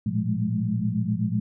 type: tone cluster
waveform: sine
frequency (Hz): 110.8 / 119.3 / 174.9 / 205 / 212.6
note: A2 / A#2 / F3 / G#3 / G#3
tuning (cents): +13 / +41 / +3 / -22 / +41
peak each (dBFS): -29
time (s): 0.06-1.4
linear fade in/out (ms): 5
effects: none